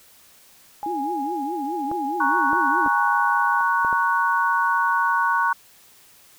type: tone with tremolo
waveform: sine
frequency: 827 Hz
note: G#5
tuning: 8 cents flat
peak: -24 dBFS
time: 0.83-3.61 s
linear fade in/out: 0 ms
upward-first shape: triangle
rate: 1 Hz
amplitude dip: 30%
type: tone with vibrato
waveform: sine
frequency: 311.1 Hz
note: D#4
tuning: in tune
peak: -27 dBFS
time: 0.86-2.88 s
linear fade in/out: 2 ms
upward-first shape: triangle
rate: 4.8 Hz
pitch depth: 290 cents each way
type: clicks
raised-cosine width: 1 ms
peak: -18 dBFS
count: 5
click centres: 1.915 / 2.531 / 2.862 / 3.848 / 3.928 s
type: chord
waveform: sine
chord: F# major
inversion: first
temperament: equal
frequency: 932.3 / 1108.7 / 1480 Hz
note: A#5 / C#6 / F#6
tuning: 0 / 0 / 0 cents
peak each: -22 dBFS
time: 2.2-5.53 s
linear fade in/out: 5 ms
effects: white hiss -52 dBFS RMS until 6.38 s